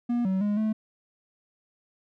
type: tone with pitch steps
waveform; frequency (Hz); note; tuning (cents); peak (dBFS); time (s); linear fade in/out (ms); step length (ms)
triangle; 239.8 / 189.5 / 206.7 / 217; A#3 / F#3 / G#3 / A3; +49 / +42 / -8 / -24; -21; 0.09-0.73; 10; 160
effects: none